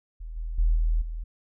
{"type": "tone with level steps", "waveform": "sine", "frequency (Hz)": 40.37, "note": "E1", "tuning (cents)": -35, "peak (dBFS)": [-34, -29, -18, -20, -30], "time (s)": [0.2, 1.24], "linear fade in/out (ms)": 10, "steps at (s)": [0.36, 0.58, 0.75, 1.01], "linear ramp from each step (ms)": 10, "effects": []}